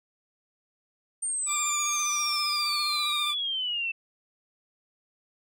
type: exponential sweep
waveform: sine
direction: down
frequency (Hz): 8870 to 2646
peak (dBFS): -27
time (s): 1.22-3.92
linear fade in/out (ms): 10
type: tone with vibrato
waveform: 20% pulse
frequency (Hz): 1189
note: D6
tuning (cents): +21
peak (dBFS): -24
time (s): 1.46-3.35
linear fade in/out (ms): 50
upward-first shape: square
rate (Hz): 15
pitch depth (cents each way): 17
effects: none